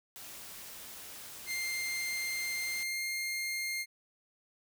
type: noise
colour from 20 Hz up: white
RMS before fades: -47 dBFS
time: 0.16-2.83 s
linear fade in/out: 0 ms
type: tone with pitch glide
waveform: sawtooth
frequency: 2103 to 2118 Hz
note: C7 to C7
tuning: +8 to +21 cents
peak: -30 dBFS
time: 1.46-3.86 s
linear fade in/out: 50 ms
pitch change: +13 cents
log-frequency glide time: 2.7-3.03 s
effects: none